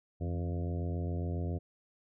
harmonic tone with a mistuned harmonic, 87.3 Hz, F2, in tune, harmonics 1 / 2 / 3 / 4 / 5 / 6 / 7 / 8, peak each -33 / -39 / -43 / -45 / -47 / -49 / -50 / -51 dBFS, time 0.2-1.59 s, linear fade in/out 20 ms, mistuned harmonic 2, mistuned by -92 cents, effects none

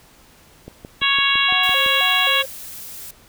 click train, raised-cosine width 2 ms, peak -21 dBFS, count 8, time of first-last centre 0.68-1.862 s, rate 5.92 Hz
harmonic tone, 554.4 Hz, C#5, in tune, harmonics 2 / 3 / 4 / 5 / 6 / 7, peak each -23 / -23 / -23 / -20 / -20 / -25 dBFS, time 1.01-2.43 s, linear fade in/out 20 ms
triangle tone with vibrato, 627 Hz, D#5, 13 cents sharp, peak -25 dBFS, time 1.48-2.46 s, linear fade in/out 10 ms, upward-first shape square, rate 1.9 Hz, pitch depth 280 cents each way
blue noise, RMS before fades -35 dBFS, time 1.63-3.11 s, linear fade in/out 5 ms
effects pink hiss -50 dBFS RMS until 3.28 s

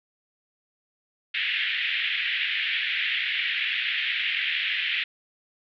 pink band-pass noise, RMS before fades -27 dBFS, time 1.34-5.04 s, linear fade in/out 5 ms, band 1800 to 3400 Hz, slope 48 dB/octave, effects none

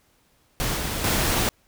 pink noise with level steps, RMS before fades -26 / -28 / -22 dBFS, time 0.6-1.49 s, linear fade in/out 0 ms, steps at 0.77 / 1.04 s, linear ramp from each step 2 ms, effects pink hiss -63 dBFS RMS until 1.67 s

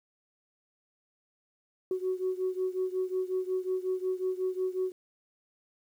sine beating tone pair, 370 / 375.5 Hz, F#4 / F#4, 0 / +26 cents, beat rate 5.5 Hz, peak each -30 / -32 dBFS, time 1.91-4.92 s, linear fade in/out 2 ms, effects tanh soft clip ceiling -22 dBFS + 10-bit

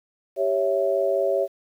sine chord, C# diminished, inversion second, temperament equal, 392 / 554.4 / 659.3 Hz, G4 / C#5 / E5, 0 / 0 / 0 cents, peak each -25 / -22 / -25 dBFS, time 0.36-1.48 s, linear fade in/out 50 ms, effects 9-bit

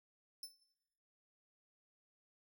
sawtooth tone with exponential decay, 5290 Hz, E8, 5 cents sharp, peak -39 dBFS, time 0.43-0.56 s, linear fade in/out 2 ms, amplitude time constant 27 ms, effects noise-tail reverb RT60 0.9 s tail -17 dB re dry

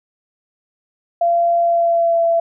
sine tone with pitch glide, 685 to 671.7 Hz, F5 to E5, -34 to +32 cents, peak -12 dBFS, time 1.21-2.4 s, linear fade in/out 5 ms, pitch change -34 cents, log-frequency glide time 1.6-2.21 s, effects none

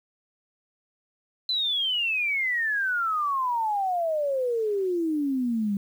sine exponential sweep, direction down, 4076 to 196 Hz, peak -23 dBFS, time 1.49-5.77 s, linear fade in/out 2 ms, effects 9-bit

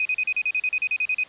sine tone bursts, 2504 Hz, D#7, 10 cents sharp, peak -20 dBFS, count 14, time 0-1.236 s, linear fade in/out 2 ms, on 53 ms, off 38 ms, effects white hiss -47 dBFS RMS until 1.28 s + resampled to 8000 Hz

